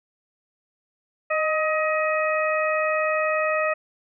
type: harmonic tone with a mistuned harmonic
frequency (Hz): 631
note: D#5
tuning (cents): +24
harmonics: 1 / 2 / 3 / 4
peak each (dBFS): -23 / -26 / -28 / -29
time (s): 1.3-3.74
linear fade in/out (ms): 10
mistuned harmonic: 1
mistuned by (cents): -34
effects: none